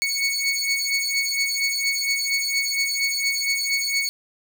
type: beating tone pair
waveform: 20% pulse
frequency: 2217 / 2221.3 Hz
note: C#7 / C#7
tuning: 0 / +3 cents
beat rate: 4.3 Hz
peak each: -19 dBFS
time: 0.02-4.09 s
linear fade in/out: 0 ms
effects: none